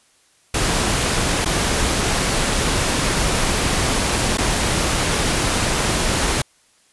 pink noise with dropouts, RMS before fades -19 dBFS, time 0.54-6.42 s, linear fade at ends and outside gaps 5 ms, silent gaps 1.448-1.457 / 4.374-4.382 s, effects white hiss -57 dBFS RMS until 6.92 s + resampled to 24000 Hz

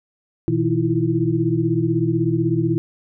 sine tone cluster, 121.3 / 161.1 / 323.3 / 339.4 Hz, B2 / E3 / E4 / F4, -31 / -39 / -34 / -49 cents, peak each -22 dBFS, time 0.48-2.78 s, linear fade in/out 0 ms, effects none

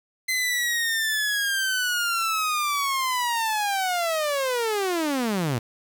sawtooth linear sweep, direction down, 2056 to 110 Hz, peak -19 dBFS, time 0.28-5.59 s, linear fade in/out 10 ms, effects 8-bit

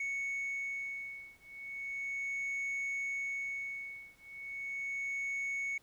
sine beating tone pair, 2217 / 2217.36 Hz, C#7 / C#7, 0 / 0 cents, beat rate 0.36 Hz, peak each -37 / -37 dBFS, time 0-5.78 s, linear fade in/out 5 ms, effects tanh soft clip ceiling -33 dBFS + pink hiss -67 dBFS RMS until 5.82 s

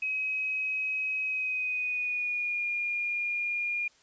sine tone with pitch glide, 2541 to 2419 Hz, D#7 to D#7, +36 to -49 cents, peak -28 dBFS, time 0.02-3.88 s, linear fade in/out 5 ms, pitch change -85 cents, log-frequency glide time 1.24-2.66 s, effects white hiss -62 dBFS RMS until 4.02 s + resampled to 16000 Hz

